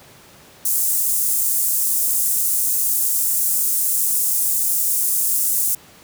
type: high-pass noise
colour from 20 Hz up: pink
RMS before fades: -19 dBFS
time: 0.65-5.75 s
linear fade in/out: 5 ms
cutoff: 8300 Hz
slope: 24 dB/octave
effects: pink hiss -46 dBFS RMS until 6.03 s + high-pass 80 Hz 12 dB/octave